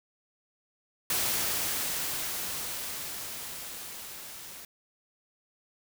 white noise with level ramp, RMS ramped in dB -28 to -45 dBFS, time 1.1-4.65 s, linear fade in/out 2 ms, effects none

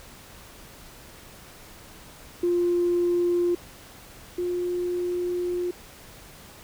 sine tone pair in turn, 350 / 354.9 Hz, F4 / F4, +4 / +28 cents, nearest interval unison, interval 24 cents, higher second, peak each -19 / -24 dBFS, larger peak first, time 2.43-3.55 / 4.38-5.71 s, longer second, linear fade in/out 5 ms, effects tanh soft clip ceiling -15 dBFS + pink hiss -47 dBFS RMS until 6.63 s

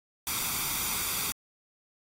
white noise with comb filter, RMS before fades -31 dBFS, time 0.27-1.32 s, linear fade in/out 0 ms, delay 0.85 ms, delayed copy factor +0.6, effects AAC 48 kbps

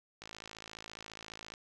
click train, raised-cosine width 0.2 ms, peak -28 dBFS, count 73, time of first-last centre 0.22-1.539 s, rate 54.6 Hz, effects none

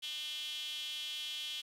sawtooth tone with high-pass filter, 301.4 Hz, D4, 45 cents sharp, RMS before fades -41 dBFS, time 0.02-1.62 s, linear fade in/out 20 ms, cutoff 3200 Hz, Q 8.9, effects resampled to 32000 Hz + 10-bit

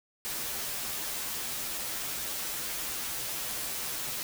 white noise with comb filter, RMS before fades -35 dBFS, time 0.25-4.23 s, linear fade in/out 0 ms, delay 11 ms, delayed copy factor -0.85, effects none

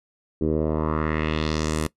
10% pulse tone with low-pass filter sweep, 77.78 Hz, D#2, in tune, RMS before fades -24 dBFS, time 0.41-1.87 s, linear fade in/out 5 ms, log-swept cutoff 350 to 11000 Hz, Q 2.2, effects noise-tail reverb RT60 0.1 s tail -20 dB re dry

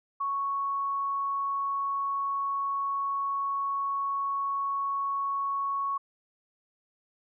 sine tone, 1108.7 Hz, C#6, in tune, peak -27 dBFS, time 0.2-5.98 s, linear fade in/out 10 ms, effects none

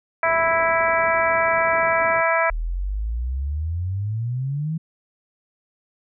harmonic tone, 329.6 Hz, E4, in tune, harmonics 2 / 3 / 4 / 5 / 6 / 7, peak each -21 / -23 / -24 / -25 / -26 / -26 dBFS, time 0.23-2.5 s, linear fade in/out 2 ms
white low-pass noise, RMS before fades -39 dBFS, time 0.24-2.22 s, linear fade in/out 20 ms, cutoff 510 Hz, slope 24 dB/octave
sine exponential sweep, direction up, 38 to 164.81 Hz, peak -22 dBFS, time 2.5-4.78 s, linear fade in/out 10 ms
effects none

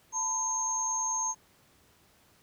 sine tone cluster, 896 / 1005 / 6430 Hz, A5 / B5 / G8, +31 / +30 / +43 cents, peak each -36 / -37 / -29 dBFS, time 0.12-1.35 s, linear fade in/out 50 ms, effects pink hiss -63 dBFS RMS until 2.42 s + high-pass 60 Hz 12 dB/octave

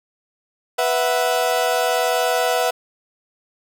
35% pulse chord, B suspended fourth, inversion none, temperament equal, 493.9 / 659.3 / 740 Hz, B4 / E5 / F#5, 0 / 0 / 0 cents, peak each -20 dBFS, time 0.78-2.71 s, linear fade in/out 10 ms, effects none

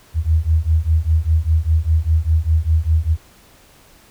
sine beating tone pair, 77.4 / 82.4 Hz, D#2 / E2, -9 / 0 cents, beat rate 5 Hz, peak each -16 dBFS, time 0.14-3.17 s, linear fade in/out 50 ms, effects pink hiss -49 dBFS RMS until 4.1 s

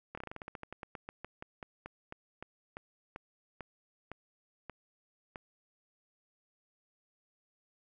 slowing click train, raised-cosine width 0.5 ms, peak -27 dBFS, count 27, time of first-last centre 0.15-5.358 s, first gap 25 ms, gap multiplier 1.14, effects none

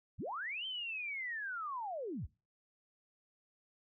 sine linear two-way sweep, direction up then down, 34.07 to 3143 to 37.58 Hz, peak -38 dBFS, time 0.18-2.27 s, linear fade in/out 20 ms, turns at 0.66 s, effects noise-tail reverb RT60 0.3 s tail -22 dB re dry

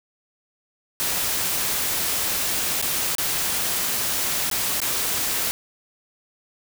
white noise with dropouts, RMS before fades -24 dBFS, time 1-5.51 s, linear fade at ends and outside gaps 0 ms, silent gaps 2.815-2.825 / 3.151-3.183 / 4.5-4.513 / 4.802-4.817 s, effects none

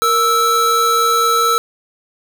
square tone pair together, 466.2 / 1314.4 Hz, A#4 / E6, 0 / -5 cents, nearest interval octave + tritone, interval 1795 cents, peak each -20 / -13 dBFS, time 0.02-1.58 s, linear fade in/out 0 ms, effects none

